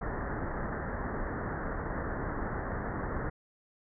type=low-pass noise; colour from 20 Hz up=pink; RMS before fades=-35 dBFS; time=0.01-3.3 s; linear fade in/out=10 ms; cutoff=1900 Hz; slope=96 dB/octave; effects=none